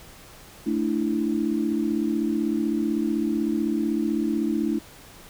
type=chord; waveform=sine; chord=A suspended fourth; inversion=none; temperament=equal; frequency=220 / 293.7 / 329.6 Hz; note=A3 / D4 / E4; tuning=0 / 0 / 0 cents; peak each=-26 / -26 / -26 dBFS; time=0.66-4.79 s; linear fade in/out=10 ms; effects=pink hiss -47 dBFS RMS until 5.29 s